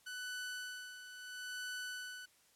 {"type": "tone with tremolo", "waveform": "sawtooth", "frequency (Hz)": 1494, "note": "F#6", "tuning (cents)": 16, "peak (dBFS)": -37, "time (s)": [0.06, 2.26], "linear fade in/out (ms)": 10, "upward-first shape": "sine", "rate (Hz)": 0.75, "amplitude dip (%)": 65, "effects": ["white hiss -69 dBFS RMS until 2.55 s", "low-pass 12000 Hz 12 dB/octave"]}